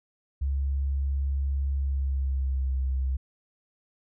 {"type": "tone with pitch glide", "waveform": "sine", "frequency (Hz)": [68.8, 65.69], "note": ["C#2", "C2"], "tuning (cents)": [-12, 7], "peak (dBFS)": -24, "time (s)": [0.41, 3.17], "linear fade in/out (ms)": 10, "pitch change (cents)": -81, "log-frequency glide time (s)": [1.77, 2.73], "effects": []}